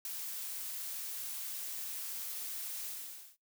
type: noise with ADSR envelope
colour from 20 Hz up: blue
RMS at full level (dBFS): -37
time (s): 0.05-3.37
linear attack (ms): 3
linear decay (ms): 8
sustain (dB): -4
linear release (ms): 510
effects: noise-tail reverb RT60 0.2 s tail -26 dB re dry